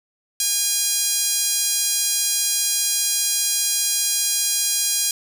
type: tone with high-pass filter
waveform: 5% pulse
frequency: 815 Hz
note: G#5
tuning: 33 cents flat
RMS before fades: -21 dBFS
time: 0.4-5.11 s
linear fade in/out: 2 ms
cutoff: 4400 Hz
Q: 0.59
effects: none